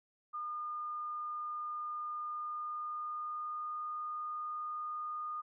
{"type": "tone with pitch glide", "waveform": "sine", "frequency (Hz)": [1215, 1224.2], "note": ["D#6", "D#6"], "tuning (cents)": [-42, -28], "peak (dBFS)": -37, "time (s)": [0.33, 5.42], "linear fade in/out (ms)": 20, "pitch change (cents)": 14, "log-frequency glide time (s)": [2.26, 3.79], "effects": []}